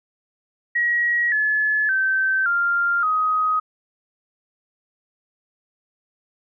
sine tone with pitch steps, 1905 / 1716.9 / 1547.3 / 1394.5 / 1256.8 Hz, A#6 / A6 / G6 / F6 / D#6, +37 / -43 / -23 / -3 / +17 cents, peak -17 dBFS, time 0.75-3.6 s, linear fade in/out 10 ms, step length 570 ms, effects none

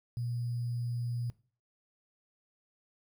sine tone with sample-and-hold, 120 Hz, B2, 49 cents flat, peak -32 dBFS, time 0.17-1.3 s, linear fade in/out 0 ms, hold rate 4900 Hz, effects noise-tail reverb RT60 0.4 s tail -19 dB re dry

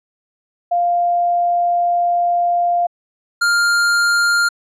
sine / square tone pair in turn, 698.5 / 1402.3 Hz, F5 / F6, 0 / +7 cents, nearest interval octave, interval 1207 cents, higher second, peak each -13 dBFS, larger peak neither, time 0.71-2.87 / 3.41-4.49 s, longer first, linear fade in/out 10 ms, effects low-pass 9000 Hz 12 dB/octave

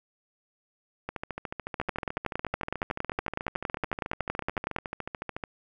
two click trains, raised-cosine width 0.5 ms, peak -13 / -18 dBFS, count 33 / 61, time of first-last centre 1.8-4.763 / 1.09-5.438 s, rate 10.8 / 13.8 Hz, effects none

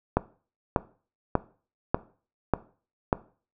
click train, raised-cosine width 1 ms, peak -6 dBFS, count 6, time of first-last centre 0.17-3.129 s, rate 1.69 Hz, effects noise-tail reverb RT60 0.4 s tail -18 dB re dry

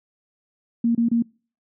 sine tone bursts, 233.1 Hz, A#3, in tune, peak -16 dBFS, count 3, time 0.84-1.224 s, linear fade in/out 5 ms, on 110 ms, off 27 ms, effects noise-tail reverb RT60 0.4 s tail -26 dB re dry

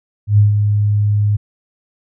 sine tone with ADSR envelope, 103.83 Hz, G#2, in tune, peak -5 dBFS, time 0.27-1.37 s, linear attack 110 ms, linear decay 140 ms, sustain -6 dB, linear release 14 ms, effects none

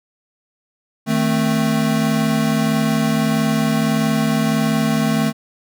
square chord, A diminished, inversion second, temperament equal, 155.56 / 220 / 261.6 Hz, Eb3 / A3 / C4, 0 / 0 / 0 cents, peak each -22 / -18 / -23 dBFS, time 1.06-5.33 s, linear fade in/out 50 ms, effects none

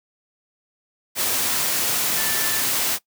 sine tone in noise, 1760 Hz, A6, in tune, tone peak -30 dBFS, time 2.15-2.63 s, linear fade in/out 50 ms, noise white, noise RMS -22 dBFS, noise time 1.15-2.99 s, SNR -11 dB, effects noise-tail reverb RT60 0.1 s tail -20 dB re dry + high-pass 100 Hz 12 dB/octave

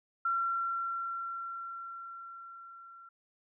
sine tone with level ramp, 1363 Hz, F6, 43 cents flat, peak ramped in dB -27 to -50 dBFS, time 0.25-3.09 s, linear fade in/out 5 ms, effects none

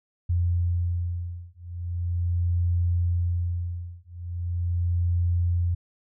sine beating tone pair, 86.9 / 87.3 Hz, F2 / F2, -8 / 0 cents, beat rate 0.4 Hz, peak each -26 dBFS, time 0.29-5.75 s, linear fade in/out 10 ms, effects none

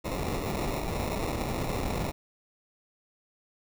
pink noise with sample-and-hold, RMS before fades -31 dBFS, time 0.04-2.12 s, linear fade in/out 20 ms, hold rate 1575 Hz, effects none

